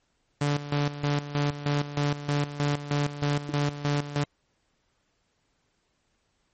sawtooth tone with tremolo, 144.9 Hz, D3, 23 cents flat, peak -19 dBFS, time 0.41-4.24 s, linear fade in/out 5 ms, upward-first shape square, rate 3.2 Hz, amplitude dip 75%
sine tone with exponential decay, 308.7 Hz, D#4, 14 cents flat, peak -27 dBFS, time 3.49-3.58 s, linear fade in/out 0 ms, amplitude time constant 18 ms
effects pink hiss -72 dBFS RMS until 6.53 s + MP3 32 kbps

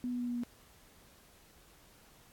sine tone with pitch steps, 246.9 / 245.2 / 243.5 / 241.8 / 240.1 Hz, B3 / B3 / B3 / B3 / B3, 0 / -12 / -24 / -36 / -49 cents, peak -33 dBFS, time 0.04-0.435 s, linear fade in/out 0 ms, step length 79 ms, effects pink hiss -61 dBFS RMS until 2.32 s + AAC 64 kbps

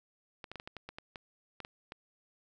clicks, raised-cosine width 0.3 ms, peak -27 dBFS, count 12, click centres 0.442 / 0.516 / 0.557 / 0.599 / 0.675 / 0.767 / 0.89 / 0.985 / 1.158 / 1.603 / 1.649 / 1.921 s, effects none

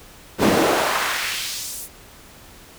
brown noise with high-pass filter sweep, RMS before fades -21 dBFS, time 0.38-1.89 s, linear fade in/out 50 ms, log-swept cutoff 210 to 11000 Hz, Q 1.2, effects pink hiss -45 dBFS RMS until 2.78 s

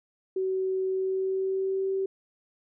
sine tone with pitch glide, 377.8 to 385.3 Hz, F#4 to G4, +36 to -30 cents, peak -25 dBFS, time 0.36-2.06 s, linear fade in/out 5 ms, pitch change +34 cents, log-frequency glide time 0.86-1.89 s, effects none

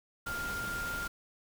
sine tone in noise, 1400 Hz, F6, 4 cents sharp, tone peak -35 dBFS, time 0.26-1.08 s, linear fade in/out 10 ms, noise pink, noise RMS -41 dBFS, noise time 0.26-1.08 s, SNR +3 dB, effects none

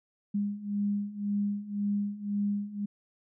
sine beating tone pair, 202.6 / 204.5 Hz, G#3 / G#3, -43 / -26 cents, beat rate 1.9 Hz, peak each -33 / -30 dBFS, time 0.34-2.86 s, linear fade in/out 10 ms, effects none

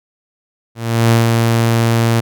sawtooth tone with ADSR envelope, 115.4 Hz, A#2, 17 cents flat, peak -4 dBFS, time 0.75-2.21 s, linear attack 360 ms, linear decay 150 ms, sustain -3 dB, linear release 18 ms, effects none

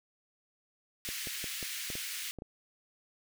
pink high-pass noise, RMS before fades -39 dBFS, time 1.05-2.31 s, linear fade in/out 0 ms, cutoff 1900 Hz, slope 24 dB/octave
clicks, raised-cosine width 2 ms, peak -29 dBFS, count 8, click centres 1.089 / 1.272 / 1.442 / 1.628 / 1.902 / 1.954 / 2.387 / 2.421 s
effects none

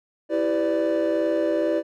triangle chord, E minor seventh, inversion none, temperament equal with one note detuned, 329.6 / 392 / 505.4 / 587.3 Hz, E4 / G4 / B4 / D5, 0 / 0 / +40 / 0 cents, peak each -22 / -27 / -25 / -21 dBFS, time 0.29-1.83 s, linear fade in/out 50 ms, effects tanh soft clip ceiling -11 dBFS

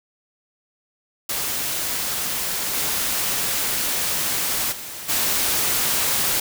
white noise with level steps, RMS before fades -25 / -23 / -34 / -21 dBFS, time 1.29-6.4 s, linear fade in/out 5 ms, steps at 2.73 / 4.71 / 5.08 s, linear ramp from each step 20 ms, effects none

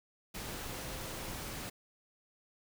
sine tone in noise, 523.3 Hz, C5, in tune, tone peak -52 dBFS, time 0.7-1.32 s, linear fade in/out 10 ms, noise pink, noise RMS -42 dBFS, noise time 0.34-1.7 s, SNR -13 dB, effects none

